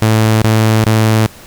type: tone bursts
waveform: sawtooth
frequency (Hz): 110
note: A2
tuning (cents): 0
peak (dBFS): -4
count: 3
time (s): 0.02-1.264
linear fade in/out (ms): 0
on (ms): 400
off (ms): 22
effects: pink hiss -37 dBFS RMS until 1.46 s